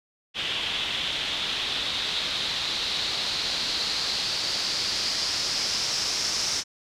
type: noise with low-pass filter sweep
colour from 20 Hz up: white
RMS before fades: -28 dBFS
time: 0.34-6.64 s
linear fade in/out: 50 ms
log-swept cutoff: 3200 to 5500 Hz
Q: 4.2
effects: none